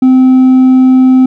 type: tone with hard clipping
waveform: sine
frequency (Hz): 258.4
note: C4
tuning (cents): -21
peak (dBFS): -3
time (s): 0.02-1.26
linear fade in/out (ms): 5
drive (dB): 2
effects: none